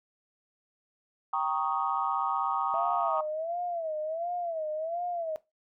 sine chord, Eb dominant seventh, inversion first, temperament equal, 784 / 932.3 / 1108.7 / 1244.5 Hz, G5 / Bb5 / Db6 / Eb6, 0 / 0 / 0 / 0 cents, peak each -32 dBFS, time 1.33-3.21 s, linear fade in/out 5 ms
sine tone with vibrato, 659.3 Hz, E5, in tune, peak -30 dBFS, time 2.74-5.36 s, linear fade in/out 0 ms, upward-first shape sine, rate 1.4 Hz, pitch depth 130 cents each way
effects noise-tail reverb RT60 0.2 s tail -17 dB re dry + tanh soft clip ceiling -14 dBFS

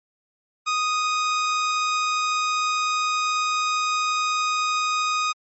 sawtooth tone, 1244.5 Hz, D#6, in tune, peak -17 dBFS, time 0.66-5.33 s, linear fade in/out 20 ms, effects MP3 32 kbps

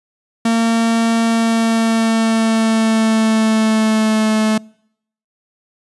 45% pulse tone with pitch glide, 228.5 to 217.1 Hz, A#3 to A3, -34 to -23 cents, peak -12 dBFS, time 0.45-4.58 s, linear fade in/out 5 ms, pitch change -89 cents, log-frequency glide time 1.25-4.3 s, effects noise-tail reverb RT60 0.7 s tail -26 dB re dry + resampled to 24000 Hz

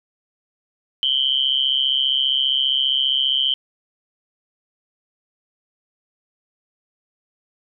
sine tone with amplitude modulation, 3100 Hz, G7, 20 cents flat, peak -12 dBFS, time 1.03-3.54 s, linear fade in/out 0 ms, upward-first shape sine, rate 135 Hz, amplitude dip 100%, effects none

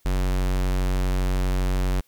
square tone, 46.25 Hz, F#1, in tune, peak -21 dBFS, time 0.05-2.01 s, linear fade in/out 10 ms, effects white hiss -63 dBFS RMS until 2.07 s

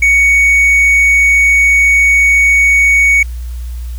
triangle tone, 2233 Hz, C#7, 12 cents sharp, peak -4 dBFS, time 0.02-3.23 s, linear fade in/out 5 ms, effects added 60 Hz sine -19 dBFS peak until 3.98 s + white hiss -42 dBFS RMS until 3.98 s

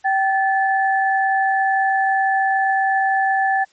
sine tone pair together, 774.2 / 1738 Hz, G5 / A6, -22 / -22 cents, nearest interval octave + major second, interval 1400 cents, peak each -16 / -20 dBFS, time 0.04-3.65 s, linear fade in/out 20 ms, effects white hiss -57 dBFS RMS until 3.72 s + MP3 32 kbps

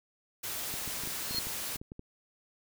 white noise, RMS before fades -37 dBFS, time 0.43-1.77 s, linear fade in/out 10 ms
clicks, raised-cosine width 3 ms, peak -30 dBFS, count 12, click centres 0.74 / 0.877 / 1.036 / 1.074 / 1.31 / 1.347 / 1.384 / 1.47 / 1.759 / 1.815 / 1.919 / 1.994 s
sine tone with exponential growth, 4251 Hz, C8, 27 cents sharp, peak -27 dBFS, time 1.19-1.39 s, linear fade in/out 1 ms, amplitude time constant 43 ms
effects none

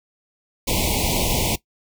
pink band-stop noise, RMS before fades -21 dBFS, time 0.67-1.56 s, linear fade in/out 10 ms, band 1000 to 2100 Hz, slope 96 dB/octave, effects noise-tail reverb RT60 0.1 s tail -18 dB re dry

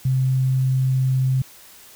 sine tone, 130.81 Hz, C3, in tune, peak -16 dBFS, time 0.05-1.42 s, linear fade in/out 5 ms, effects white hiss -46 dBFS RMS until 1.95 s

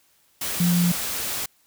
sine tone in noise, 174.61 Hz, F3, in tune, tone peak -17 dBFS, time 0.6-0.92 s, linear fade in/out 5 ms, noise white, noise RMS -28 dBFS, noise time 0.41-1.46 s, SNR +8 dB, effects white hiss -62 dBFS RMS until 1.66 s

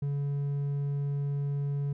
sine tone with hard clipping, 142 Hz, C#3, 42 cents sharp, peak -29 dBFS, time 0.02-1.93 s, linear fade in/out 5 ms, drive 3 dB, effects none

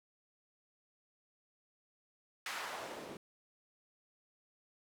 white noise with band-pass filter sweep, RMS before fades -44 dBFS, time 2.46-3.17 s, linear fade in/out 2 ms, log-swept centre 1700 to 270 Hz, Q 1.1, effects none

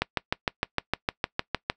click train, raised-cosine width 0.3 ms, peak -7 dBFS, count 12, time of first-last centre 0.02-1.699 s, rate 6.55 Hz, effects noise-tail reverb RT60 0.1 s tail -23 dB re dry

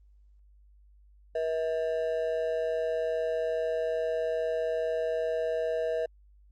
triangle ring-modulated tone, 562 Hz, C#5, 24 cents sharp, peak -22 dBFS, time 1.35-6.06 s, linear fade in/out 5 ms, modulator 81.2 Hz, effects added 50 Hz sine -55 dBFS peak until 6.51 s + Opus 32 kbps

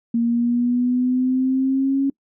sine exponential sweep, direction up, 232 to 275.6 Hz, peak -16 dBFS, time 0.14-2.1 s, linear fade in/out 5 ms, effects noise-tail reverb RT60 0.1 s tail -25 dB re dry

